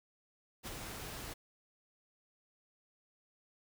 pink noise with ADSR envelope, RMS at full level -41 dBFS, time 0.63-1.34 s, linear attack 44 ms, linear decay 11 ms, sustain -4 dB, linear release 13 ms, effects none

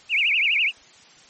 sine tone with vibrato, 2500 Hz, D#7, 8 cents sharp, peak -17 dBFS, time 0.09-0.72 s, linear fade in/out 50 ms, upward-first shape triangle, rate 12 Hz, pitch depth 280 cents each way, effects white hiss -50 dBFS RMS until 1.29 s + MP3 32 kbps

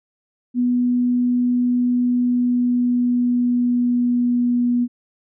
sine tone with pitch glide, 245.8 to 242.8 Hz, B3 to B3, -8 to -29 cents, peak -15 dBFS, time 0.54-4.88 s, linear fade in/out 50 ms, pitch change -21 cents, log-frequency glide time 2.04-4.7 s, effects none

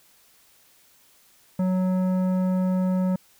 sine tone with tanh clipping, 185 Hz, F#3, in tune, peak -22 dBFS, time 1.59-3.16 s, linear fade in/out 5 ms, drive 12 dB, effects white hiss -58 dBFS RMS until 3.39 s

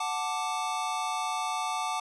square chord, D major, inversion first, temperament equal, 740 / 880 / 1174.7 Hz, F#5 / A5 / D6, 0 / 0 / 0 cents, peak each -35 / -34 / -34 dBFS, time 0-2 s, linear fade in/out 5 ms, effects resampled to 24000 Hz

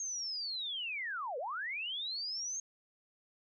sine linear two-way sweep, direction down then up, 6520 to 466.2 to 6520 Hz, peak -36 dBFS, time 0-2.6 s, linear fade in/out 2 ms, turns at 1.38 s, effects none

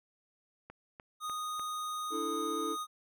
click train, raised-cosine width 0.5 ms, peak -32 dBFS, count 4, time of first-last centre 0.7-1.596 s, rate 3.35 Hz
square tone, 1240 Hz, D#6, 6 cents flat, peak -36 dBFS, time 1.2-2.87 s, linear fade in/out 50 ms
triangle chord, D suspended second, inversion none, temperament equal, 293.7 / 329.6 / 440 Hz, D4 / E4 / A4, 0 / 0 / 0 cents, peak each -38 / -36 / -36 dBFS, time 2.1-2.77 s, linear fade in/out 50 ms
effects none

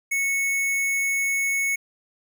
square tone, 2206 Hz, C#7, 9 cents flat, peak -22 dBFS, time 0.11-1.76 s, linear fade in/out 10 ms, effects none

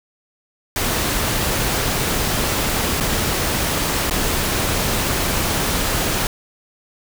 pink noise with dropouts, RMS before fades -20 dBFS, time 0.76-6.27 s, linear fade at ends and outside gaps 1 ms, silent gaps 3.001-3.007 / 4.098-4.109 s, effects none

